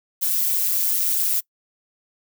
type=noise with amplitude modulation; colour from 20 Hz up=violet; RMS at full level=-18 dBFS; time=0.21-1.41 s; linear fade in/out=20 ms; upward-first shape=sine; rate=181 Hz; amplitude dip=70%; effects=noise-tail reverb RT60 0.1 s tail -24 dB re dry